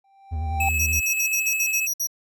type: tone with exponential growth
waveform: triangle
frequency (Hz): 784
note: G5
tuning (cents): 0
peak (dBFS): -18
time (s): 0.04-0.69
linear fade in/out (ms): 5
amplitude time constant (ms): 140
type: tone with vibrato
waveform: triangle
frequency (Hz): 78.6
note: D#2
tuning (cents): +18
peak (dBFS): -22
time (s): 0.31-1.01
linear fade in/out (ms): 20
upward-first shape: square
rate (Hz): 10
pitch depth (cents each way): 66
type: tone with tremolo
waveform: square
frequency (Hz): 2588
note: E7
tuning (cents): -32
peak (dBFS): -22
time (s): 0.6-1.87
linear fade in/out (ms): 5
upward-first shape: square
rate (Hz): 14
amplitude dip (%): 25
type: tone bursts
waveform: sawtooth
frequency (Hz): 5780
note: F#8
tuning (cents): -41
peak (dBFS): -20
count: 10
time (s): 0.79-2.072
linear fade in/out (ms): 10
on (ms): 76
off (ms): 58
effects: none